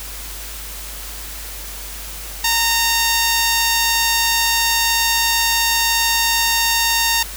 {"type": "tone with notch filter", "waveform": "5% pulse", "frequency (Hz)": 921, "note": "A#5", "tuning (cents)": -21, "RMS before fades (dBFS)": -17, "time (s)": [2.44, 7.23], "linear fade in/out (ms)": 5, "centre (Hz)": 9200, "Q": 1.8, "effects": ["added 50 Hz sine -33 dBFS peak until 7.36 s", "white hiss -32 dBFS RMS until 7.36 s"]}